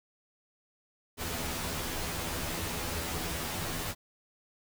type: noise with comb filter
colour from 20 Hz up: pink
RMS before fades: -35 dBFS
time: 1.17-3.95 s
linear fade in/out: 50 ms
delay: 12 ms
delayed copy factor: +1
effects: none